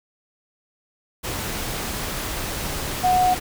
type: tone in noise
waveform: sine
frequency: 733 Hz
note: F#5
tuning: 16 cents flat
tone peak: -15 dBFS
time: 3.03-3.35 s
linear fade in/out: 20 ms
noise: pink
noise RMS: -28 dBFS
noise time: 1.23-3.4 s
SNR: +10 dB
effects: none